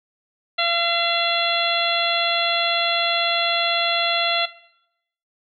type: harmonic tone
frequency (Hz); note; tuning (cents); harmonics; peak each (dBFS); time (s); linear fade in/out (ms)
682; F5; -41; 1 / 2 / 3 / 4 / 5 / 6; -25 / -25 / -25 / -25 / -25 / -25; 0.58-4.46; 10
effects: noise-tail reverb RT60 0.8 s tail -18 dB re dry